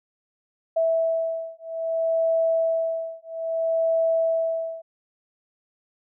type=beating tone pair; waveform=sine; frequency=655 / 655.61 Hz; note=E5 / E5; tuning=-11 / -10 cents; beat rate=0.61 Hz; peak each=-24 dBFS; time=0.76-4.82 s; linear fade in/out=10 ms; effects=none